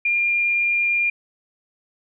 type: tone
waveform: sine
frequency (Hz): 2403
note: D7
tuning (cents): +39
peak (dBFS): -17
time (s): 0.05-1.1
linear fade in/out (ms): 5
effects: none